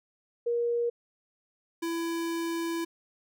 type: tone pair in turn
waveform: sine / square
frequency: 473.4 / 333.8 Hz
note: A#4 / E4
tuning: +27 / +22 cents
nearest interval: tritone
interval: 605 cents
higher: first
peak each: -25 / -30 dBFS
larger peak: first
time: 0.46-0.9 / 1.82-2.85 s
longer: second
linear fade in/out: 10 ms
effects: none